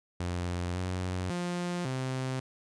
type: tone with pitch steps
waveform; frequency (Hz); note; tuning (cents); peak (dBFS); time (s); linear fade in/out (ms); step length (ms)
sawtooth; 88.3 / 91.5 / 176.3 / 130.4; F2 / F#2 / F3 / C3; +20 / -19 / +17 / -5; -27; 0.2-2.4; 5; 550
effects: resampled to 22050 Hz